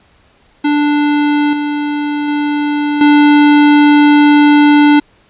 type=tone with level steps; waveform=square; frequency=293.7 Hz; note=D4; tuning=in tune; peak=-10 / -15 / -13 / -5 dBFS; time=0.64-5 s; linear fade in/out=10 ms; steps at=1.53 / 2.28 / 3.01 s; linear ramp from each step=2 ms; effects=pink hiss -50 dBFS RMS until 5.29 s + resampled to 8000 Hz